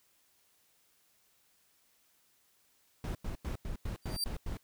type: noise bursts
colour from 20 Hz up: brown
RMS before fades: -37 dBFS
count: 8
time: 3.04-4.571 s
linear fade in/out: 2 ms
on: 110 ms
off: 93 ms
type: tone with exponential growth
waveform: sawtooth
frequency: 4699 Hz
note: D8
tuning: in tune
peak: -25 dBFS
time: 4.02-4.24 s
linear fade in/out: 2 ms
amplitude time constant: 46 ms
effects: white hiss -70 dBFS RMS until 4.63 s